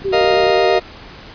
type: click train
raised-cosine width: 3 ms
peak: -22 dBFS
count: 16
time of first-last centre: 0.02-0.501 s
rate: 31.2 Hz
type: tone with vibrato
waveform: sine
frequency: 384 Hz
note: G4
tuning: 36 cents flat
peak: -16 dBFS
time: 0.04-0.8 s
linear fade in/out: 20 ms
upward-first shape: sine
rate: 9.2 Hz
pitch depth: 42 cents each way
type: chord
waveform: 40% pulse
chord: Bb suspended fourth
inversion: none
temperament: just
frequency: 466.2 / 621.6 / 699.2 Hz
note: Bb4 / Eb5 / F5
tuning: 0 / -2 / +2 cents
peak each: -16 dBFS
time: 0.12-0.8 s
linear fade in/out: 20 ms
effects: pink hiss -37 dBFS RMS until 1.34 s + resampled to 11025 Hz